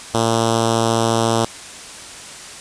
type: tone with notch filter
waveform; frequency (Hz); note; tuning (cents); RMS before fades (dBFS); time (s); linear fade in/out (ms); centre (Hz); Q
5% pulse; 114.2; A#2; -35; -17; 0.14-1.45; 5; 1900; 0.82
effects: white hiss -35 dBFS RMS until 2.6 s + resampled to 22050 Hz